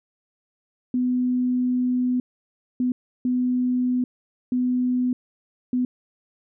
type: tone bursts at uneven times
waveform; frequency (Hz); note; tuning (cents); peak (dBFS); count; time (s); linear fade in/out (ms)
sine; 250; B3; +21; -19; 5; 0.94-2.2 / 2.8-2.92 / 3.25-4.04 / 4.52-5.13 / 5.73-5.85; 2
effects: none